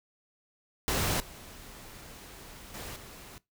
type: noise with level steps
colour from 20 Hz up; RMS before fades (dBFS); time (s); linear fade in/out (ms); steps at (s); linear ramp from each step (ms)
pink; -29 / -48 / -41 / -48; 0.88-3.38; 0; 1.2 / 2.74 / 2.96; 2
effects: noise-tail reverb RT60 0.2 s tail -21 dB re dry